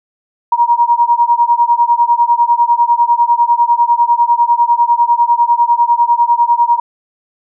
sine beating tone pair, 943 / 953 Hz, A#5 / A#5, +20 / +38 cents, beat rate 10 Hz, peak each -11 dBFS, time 0.52-6.8 s, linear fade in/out 5 ms, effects none

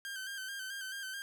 sawtooth tone with vibrato, 1568 Hz, G6, in tune, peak -36 dBFS, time 0.05-1.22 s, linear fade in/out 0 ms, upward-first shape square, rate 4.6 Hz, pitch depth 40 cents each way, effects none

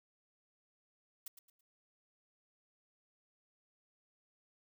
blue noise with echo, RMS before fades -44 dBFS, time 1.26-1.28 s, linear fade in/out 5 ms, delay 110 ms, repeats 3, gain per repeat -11 dB, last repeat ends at 1.61 s, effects none

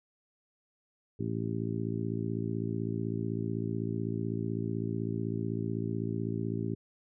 harmonic tone, 55.9 Hz, A1, 28 cents sharp, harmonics 2 / 3 / 4 / 5 / 6 / 7, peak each -35 / -37 / -38 / -39 / -40 / -40 dBFS, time 1.19-6.75 s, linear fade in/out 10 ms, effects none

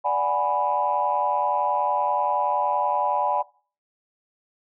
sine chord, G# half-diminished seventh, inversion second, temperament equal, 587.3 / 740 / 830.6 / 987.8 Hz, D5 / F#5 / G#5 / B5, 0 / 0 / 0 / 0 cents, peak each -27 / -27 / -24 / -24 dBFS, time 0.04-3.43 s, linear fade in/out 20 ms, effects noise-tail reverb RT60 0.4 s tail -21 dB re dry + tanh soft clip ceiling -10 dBFS

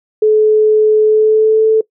sine tone with pitch glide, 430.1 to 439.4 Hz, A4 to A4, -39 to -2 cents, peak -6 dBFS, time 0.22-1.81 s, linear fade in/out 5 ms, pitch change +37 cents, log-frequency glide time 1.05-1.66 s, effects noise-tail reverb RT60 0.1 s tail -21 dB re dry

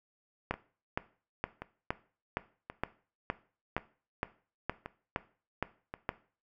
two click trains, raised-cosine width 0.5 ms, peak -24 / -15 dBFS, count 6 / 13, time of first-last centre 0.54-5.94 / 0.51-6.091 s, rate 0.926 / 2.15 Hz, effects noise-tail reverb RT60 0.4 s tail -17 dB re dry

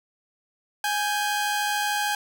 sawtooth tone pair together, 830.6 / 1568 Hz, G#5 / G6, 0 / 0 cents, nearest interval major seventh, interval 1100 cents, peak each -21 / -25 dBFS, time 0.84-2.15 s, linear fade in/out 2 ms, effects none

